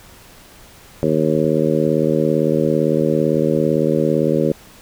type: harmonic tone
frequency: 77.78 Hz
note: D#2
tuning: in tune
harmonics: 2 / 3 / 4 / 5 / 6 / 7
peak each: -21 / -21 / -21 / -21 / -21 / -21 dBFS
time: 1.03-4.52 s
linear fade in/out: 0 ms
effects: pink hiss -44 dBFS RMS until 4.81 s